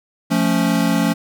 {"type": "chord", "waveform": "square", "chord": "F augmented", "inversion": "none", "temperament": "equal", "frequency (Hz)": [174.61, 220, 277.2], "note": ["F3", "A3", "C#4"], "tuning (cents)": [0, 0, 0], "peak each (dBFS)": -20, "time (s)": [0.3, 1.14], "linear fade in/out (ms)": 20, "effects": []}